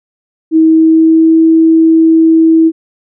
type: tone with pitch glide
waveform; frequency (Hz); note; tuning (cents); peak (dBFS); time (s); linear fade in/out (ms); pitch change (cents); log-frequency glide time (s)
sine; 320 to 324.1; D#4 to E4; +49 to -29; -3; 0.51-2.72; 50; +22; 0.64-1.4
effects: none